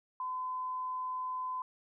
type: tone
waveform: sine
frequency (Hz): 1018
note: C6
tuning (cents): -48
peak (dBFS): -34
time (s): 0.2-1.62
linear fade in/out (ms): 2
effects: none